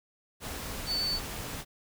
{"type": "tone in noise", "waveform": "sine", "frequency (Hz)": 4506, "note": "C#8", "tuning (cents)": 28, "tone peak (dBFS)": -28, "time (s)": [0.86, 1.2], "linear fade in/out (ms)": 50, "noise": "pink", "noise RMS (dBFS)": -38, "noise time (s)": [0.4, 1.65], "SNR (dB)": 7, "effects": []}